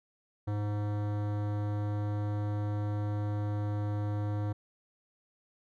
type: tone with hard clipping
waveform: sine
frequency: 103.83 Hz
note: G#2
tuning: in tune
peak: -32 dBFS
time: 0.47-4.53 s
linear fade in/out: 10 ms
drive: 18 dB
effects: none